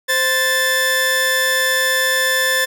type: tone pair together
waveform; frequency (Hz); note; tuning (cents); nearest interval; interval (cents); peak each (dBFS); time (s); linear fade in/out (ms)
sawtooth; 521.7 / 1757; C5 / A6; -5 / -3; octave + major sixth; 2102; -17 / -12; 0.08-2.66; 20
effects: none

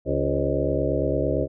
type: harmonic tone with a mistuned harmonic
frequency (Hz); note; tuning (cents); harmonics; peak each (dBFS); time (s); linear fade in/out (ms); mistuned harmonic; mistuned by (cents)
69; C#2; -7; 1 / 2 / 4 / 5 / 6 / 7 / 8 / 9; -29 / -29 / -29 / -29 / -29 / -29 / -29 / -29; 0.05-1.48; 50; 7; +72
effects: none

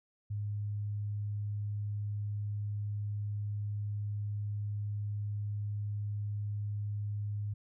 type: tone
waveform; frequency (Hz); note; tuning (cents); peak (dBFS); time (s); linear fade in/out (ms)
sine; 103.5; G#2; -5; -33; 0.3-7.54; 10
effects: none

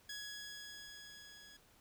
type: tone with level ramp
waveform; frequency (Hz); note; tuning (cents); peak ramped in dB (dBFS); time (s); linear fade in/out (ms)
15% pulse; 1673; G#6; +12; -37 to -50; 0.09-1.57; 5
effects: pink hiss -67 dBFS RMS until 1.8 s

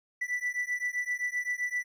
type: beating tone pair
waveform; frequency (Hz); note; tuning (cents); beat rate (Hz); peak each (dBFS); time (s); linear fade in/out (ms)
triangle; 1969 / 1976.7; B6 / B6; -6 / +1; 7.7; -31; 0.21-1.84; 10
effects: none

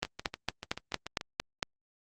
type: two click trains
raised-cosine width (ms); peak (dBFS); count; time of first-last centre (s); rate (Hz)
0.2; -20 / -11; 9 / 8; 0.05-1.211 / 0.03-1.628; 6.89 / 4.38
effects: Opus 32 kbps

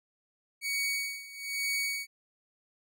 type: tone with tremolo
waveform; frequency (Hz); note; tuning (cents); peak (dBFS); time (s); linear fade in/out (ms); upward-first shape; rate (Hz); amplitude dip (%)
sawtooth; 2245; C#7; +21; -25; 0.61-2.07; 50; sine; 1.1; 85
effects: none

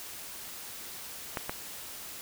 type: clicks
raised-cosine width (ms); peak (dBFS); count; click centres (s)
0.5; -16 / -17; 2; 1.372 / 1.495
effects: white hiss -43 dBFS RMS until 2.21 s

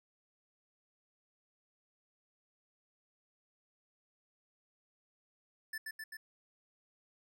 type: tone with echo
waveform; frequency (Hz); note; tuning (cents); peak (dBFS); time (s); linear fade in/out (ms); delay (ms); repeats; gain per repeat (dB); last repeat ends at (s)
square; 1755; A6; -5; -39; 5.73-5.78; 5; 130; 3; -2; 6.17
effects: none

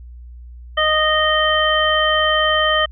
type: harmonic tone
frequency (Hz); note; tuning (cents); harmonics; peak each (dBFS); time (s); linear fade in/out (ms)
619; D#5; -9; 1 / 2 / 3 / 5; -19 / -19 / -19 / -19; 0.77-2.86; 10
effects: added 60 Hz sine -34 dBFS peak until 2.91 s

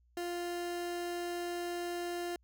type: tone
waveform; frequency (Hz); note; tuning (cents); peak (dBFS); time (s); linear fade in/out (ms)
30% pulse; 349.2; F4; 0; -33; 0.17-2.36; 2
effects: added 60 Hz sine -65 dBFS peak until 2.43 s

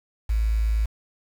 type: tone with quantisation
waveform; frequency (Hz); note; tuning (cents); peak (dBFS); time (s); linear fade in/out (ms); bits
sine; 54.5; A1; -16; -19; 0.29-0.86; 10; 7
effects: none

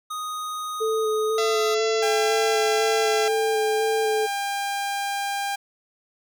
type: tone with pitch glide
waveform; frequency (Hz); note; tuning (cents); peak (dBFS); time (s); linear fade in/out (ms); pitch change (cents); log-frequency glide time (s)
square; 1244.5 to 1258.2; D#6 to D#6; 0 to +19; -29; 0.1-1.75; 10; +19; 1.49-1.62
type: tone with vibrato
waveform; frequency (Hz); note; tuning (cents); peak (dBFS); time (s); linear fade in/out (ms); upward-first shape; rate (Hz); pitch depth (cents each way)
sine; 437.1; A4; -11; -21; 0.8-4.27; 20; square; 2; 16
type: harmonic tone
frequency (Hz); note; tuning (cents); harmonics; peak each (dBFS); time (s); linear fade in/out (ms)
675; E5; +41; 1 / 2 / 3 / 4 / 5 / 6 / 7 / 8 / 9 / 10; -29 / -32 / -34 / -35 / -36 / -37 / -37 / -38 / -39 / -39; 1.38-3.28; 2
type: tone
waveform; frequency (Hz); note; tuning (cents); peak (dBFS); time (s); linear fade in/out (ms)
sawtooth; 800; G5; +35; -21; 2.02-5.56; 10
effects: none

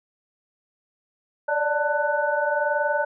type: tone cluster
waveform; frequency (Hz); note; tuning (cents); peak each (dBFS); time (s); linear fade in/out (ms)
sine; 576 / 597 / 890 / 1490; D5 / D5 / A5 / F#6; -34 / +28 / +20 / +12; -26; 1.48-3.05; 10
effects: none

